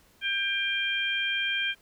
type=harmonic tone; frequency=795 Hz; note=G5; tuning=24 cents sharp; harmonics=2 / 3 / 4; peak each=-30 / -30 / -30 dBFS; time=0.21-1.75 s; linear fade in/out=50 ms; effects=pink hiss -61 dBFS RMS until 1.81 s